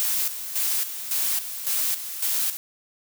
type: noise with tremolo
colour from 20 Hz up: blue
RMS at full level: -24 dBFS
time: 0-2.57 s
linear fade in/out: 0 ms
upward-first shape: square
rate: 1.8 Hz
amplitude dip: 65%
effects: none